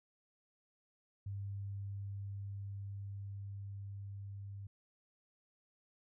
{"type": "tone with level ramp", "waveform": "sine", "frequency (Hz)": 99.5, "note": "G2", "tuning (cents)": 26, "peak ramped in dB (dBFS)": [-39, -44], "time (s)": [1.26, 4.67], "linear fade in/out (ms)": 5, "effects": []}